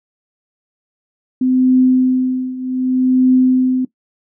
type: tone with tremolo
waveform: sine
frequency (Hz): 256.3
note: C4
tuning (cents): -36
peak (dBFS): -7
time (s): 1.41-3.85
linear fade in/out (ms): 5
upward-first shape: triangle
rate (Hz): 0.65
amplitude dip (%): 85
effects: noise-tail reverb RT60 0.1 s tail -18 dB re dry